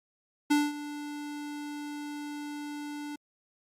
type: tone with ADSR envelope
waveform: square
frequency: 293.7 Hz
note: D4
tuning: in tune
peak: -21 dBFS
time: 0.5-3.16 s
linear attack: 13 ms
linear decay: 210 ms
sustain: -16 dB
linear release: 7 ms
effects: low-pass 12000 Hz 12 dB/octave + Opus 48 kbps